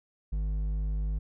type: tone with hard clipping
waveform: sine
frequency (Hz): 51.5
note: G#1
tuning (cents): -14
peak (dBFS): -29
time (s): 0.32-1.19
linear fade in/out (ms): 10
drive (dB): 6
effects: none